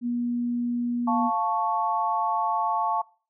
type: tone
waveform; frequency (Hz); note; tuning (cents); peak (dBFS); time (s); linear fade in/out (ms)
sine; 240.6; B3; -45; -24; 0.01-1.31; 50
type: chord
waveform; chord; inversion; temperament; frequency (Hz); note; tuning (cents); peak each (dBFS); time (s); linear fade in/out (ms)
sine; F augmented; none; equal; 698.5 / 880 / 1108.7; F5 / A5 / C#6; 0 / 0 / 0; -29 / -25 / -27; 1.07-3.02; 10
effects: noise-tail reverb RT60 0.4 s tail -23 dB re dry